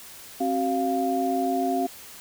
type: tone cluster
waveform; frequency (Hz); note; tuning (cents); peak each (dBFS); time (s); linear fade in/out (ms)
sine; 267.9 / 377.8 / 699; C4 / F#4 / F5; +41 / +36 / +1; -26 / -29 / -25; 0.4-1.87; 10
effects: white hiss -44 dBFS RMS until 2.2 s